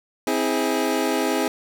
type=chord; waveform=25% pulse; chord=C augmented; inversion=none; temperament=equal with one note detuned; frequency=261.6 / 323.6 / 415.3 Hz; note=C4 / E4 / G#4; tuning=0 / -32 / 0 cents; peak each=-21 dBFS; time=0.27-1.48 s; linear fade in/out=2 ms; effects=none